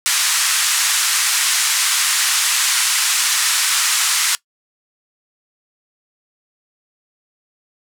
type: band-pass noise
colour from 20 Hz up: white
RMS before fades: -17 dBFS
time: 0.06-4.35 s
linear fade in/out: 0 ms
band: 1100 to 10000 Hz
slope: 24 dB/octave
effects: noise-tail reverb RT60 0.1 s tail -20 dB re dry